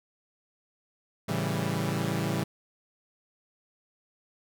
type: chord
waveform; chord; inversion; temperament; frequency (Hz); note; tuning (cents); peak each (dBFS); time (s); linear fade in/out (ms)
sawtooth; A dominant seventh; none; equal; 110 / 138.59 / 164.81 / 196; A2 / C#3 / E3 / G3; 0 / 0 / 0 / 0; -30 / -29 / -28 / -29; 1.28-2.44; 10
effects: none